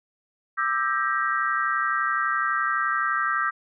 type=chord; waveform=sine; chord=E half-diminished seventh; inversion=third; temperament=just; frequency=1186.7 / 1318.5 / 1582.2 / 1898.7 Hz; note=D6 / E6 / G6 / Bb6; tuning=+18 / 0 / +16 / +31 cents; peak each=-27 / -26 / -27 / -30 dBFS; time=0.57-3.51 s; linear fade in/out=20 ms; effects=none